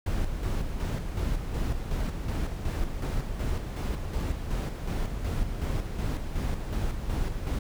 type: noise with tremolo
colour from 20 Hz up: brown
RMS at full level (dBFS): -28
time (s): 0.06-7.59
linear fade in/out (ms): 5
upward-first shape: square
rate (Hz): 2.7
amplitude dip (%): 45
effects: none